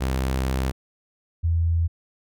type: tone pair in turn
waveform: sawtooth / sine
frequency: 65.41 / 83.47 Hz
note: C2 / E2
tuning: 0 / +22 cents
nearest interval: major third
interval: 422 cents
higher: second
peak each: -18 dBFS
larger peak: neither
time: 0-0.72 / 1.43-1.88 s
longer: first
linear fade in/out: 20 ms
effects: none